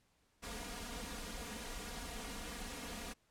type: noise with comb filter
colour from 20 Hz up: pink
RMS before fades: -45 dBFS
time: 0.42-3.14 s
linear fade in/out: 20 ms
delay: 4.2 ms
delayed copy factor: +1
effects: pink hiss -75 dBFS RMS until 3.3 s + low-pass 11000 Hz 12 dB/octave